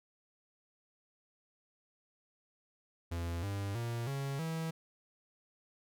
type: tone with pitch steps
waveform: 45% pulse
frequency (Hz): 85 / 99.92 / 117.46 / 138.08 / 162.32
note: F2 / G2 / A#2 / C#3 / E3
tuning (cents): -46 / +34 / +14 / -6 / -26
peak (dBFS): -35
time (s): 3.11-4.71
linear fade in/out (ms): 10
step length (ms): 320
effects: none